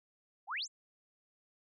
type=exponential sweep; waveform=sine; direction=up; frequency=683 to 8020 Hz; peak=-35 dBFS; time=0.47-0.68 s; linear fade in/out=50 ms; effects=none